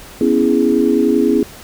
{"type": "chord", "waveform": "sine", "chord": "C# minor seventh", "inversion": "third", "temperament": "equal", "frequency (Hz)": [246.9, 277.2, 329.6, 415.3], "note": ["B3", "C#4", "E4", "G#4"], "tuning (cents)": [0, 0, 0, 0], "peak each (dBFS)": -16, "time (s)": [0.21, 1.43], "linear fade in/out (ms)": 2, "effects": ["pink hiss -37 dBFS RMS until 1.63 s"]}